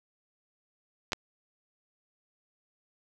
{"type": "clicks", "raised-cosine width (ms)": 0.2, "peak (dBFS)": -13, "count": 2, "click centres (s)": [1.121, 1.132], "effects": []}